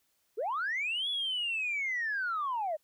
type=linear two-way sweep; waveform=sine; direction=up then down; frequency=374.9 to 3437 to 587 Hz; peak=-29 dBFS; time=0.37-2.77 s; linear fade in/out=20 ms; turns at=1.09 s; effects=tanh soft clip ceiling -26 dBFS + white hiss -74 dBFS RMS until 2.83 s